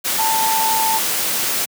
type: tone in noise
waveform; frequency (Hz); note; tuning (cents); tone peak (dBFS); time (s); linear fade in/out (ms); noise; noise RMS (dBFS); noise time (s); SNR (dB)
sine; 889; A5; +18; -17; 0.18-0.99; 20; white; -20; 0.04-1.66; 0
effects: high-pass 150 Hz 12 dB/octave